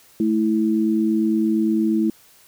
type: tone pair together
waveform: sine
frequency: 218.2 / 326.9 Hz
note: A3 / E4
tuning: -14 / -14 cents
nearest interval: perfect fifth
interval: 700 cents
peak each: -19 dBFS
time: 0.2-2.1 s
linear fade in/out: 2 ms
effects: white hiss -52 dBFS RMS until 2.47 s